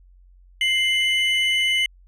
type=tone pair together; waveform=triangle; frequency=2095 / 2983 Hz; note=C7 / F#7; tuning=+2 / +13 cents; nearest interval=tritone; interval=611 cents; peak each=-19 dBFS; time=0.61-1.86 s; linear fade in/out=2 ms; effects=added 45 Hz sine -48 dBFS peak until 2.07 s